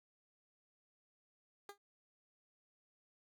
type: tone with exponential decay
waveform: 15% pulse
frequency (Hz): 404.5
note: G#4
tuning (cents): -46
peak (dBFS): -38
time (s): 1.69-1.78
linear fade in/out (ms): 2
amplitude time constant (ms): 19
effects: none